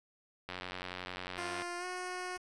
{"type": "click train", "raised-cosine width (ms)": 0.3, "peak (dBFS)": -24, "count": 104, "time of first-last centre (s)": [0.49, 1.621], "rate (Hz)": 91.1}
{"type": "tone with pitch glide", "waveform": "10% pulse", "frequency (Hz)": [350, 363.6], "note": ["F4", "F#4"], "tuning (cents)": [4, -30], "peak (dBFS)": -30, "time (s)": [1.37, 2.38], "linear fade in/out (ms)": 20, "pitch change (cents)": 66, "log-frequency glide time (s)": [1.78, 1.85]}
{"effects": ["resampled to 24000 Hz", "9-bit"]}